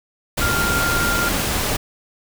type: tone in noise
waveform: sine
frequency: 1396.9 Hz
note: F6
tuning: in tune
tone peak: -20 dBFS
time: 0.41-1.29 s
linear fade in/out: 10 ms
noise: pink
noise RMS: -21 dBFS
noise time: 0.37-1.77 s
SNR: -2 dB
effects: none